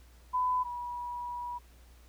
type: tone pair in turn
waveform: sine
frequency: 1003 / 970 Hz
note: B5 / B5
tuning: +26 / -31 cents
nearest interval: minor second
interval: 57 cents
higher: first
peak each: -26 / -35 dBFS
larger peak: first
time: 0.33-0.64 / 0.64-1.59 s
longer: second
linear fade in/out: 20 ms
effects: added 60 Hz sine -54 dBFS peak until 2.08 s + pink hiss -63 dBFS RMS until 2.08 s